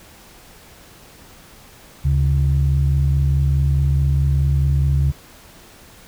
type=tone pair together; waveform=sine; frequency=72.9 / 137.62 Hz; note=D2 / C#3; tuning=-12 / -12 cents; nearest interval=major seventh; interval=1100 cents; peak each=-15 / -16 dBFS; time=2.04-5.12 s; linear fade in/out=20 ms; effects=tanh soft clip ceiling -8 dBFS + pink hiss -45 dBFS RMS until 6.07 s